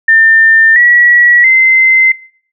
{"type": "tone with pitch steps", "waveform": "sine", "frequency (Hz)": [1800, 1929.2, 2068], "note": ["A6", "B6", "C7"], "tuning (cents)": [39, -41, -21], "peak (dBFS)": -3, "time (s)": [0.08, 2.12], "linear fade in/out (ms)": 5, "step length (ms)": 680, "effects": ["noise-tail reverb RT60 0.6 s tail -24 dB re dry"]}